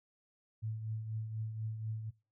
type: tone with tremolo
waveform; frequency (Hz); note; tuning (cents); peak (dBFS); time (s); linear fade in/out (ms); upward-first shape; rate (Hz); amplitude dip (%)
sine; 110; A2; 0; -34; 0.62-2.11; 20; triangle; 4.1; 55
effects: noise-tail reverb RT60 0.3 s tail -21 dB re dry